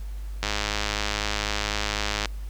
click train, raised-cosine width 0.2 ms, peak -8 dBFS, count 191, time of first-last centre 0.43-2.257 s, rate 104 Hz, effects added 50 Hz sine -31 dBFS peak until 2.49 s + pink hiss -53 dBFS RMS until 2.49 s

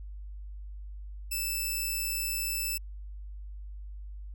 5% pulse tone, 2637 Hz, E7, in tune, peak -21 dBFS, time 1.31-2.78 s, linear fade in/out 10 ms, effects added 50 Hz sine -39 dBFS peak until 4.34 s

